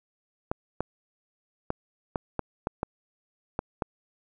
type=clicks; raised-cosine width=1 ms; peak=-13 dBFS; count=9; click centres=0.515 / 0.806 / 1.704 / 2.158 / 2.393 / 2.671 / 2.831 / 3.591 / 3.822 s; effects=none